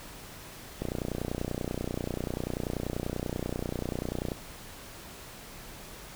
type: click train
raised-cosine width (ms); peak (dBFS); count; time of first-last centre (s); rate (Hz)
2; -18; 107; 0.82-4.318; 30.3
effects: pink hiss -46 dBFS RMS until 6.15 s